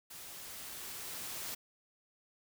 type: noise with level ramp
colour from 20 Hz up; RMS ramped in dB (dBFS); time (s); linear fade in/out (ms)
white; -49 to -41; 0.1-1.55; 10
effects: none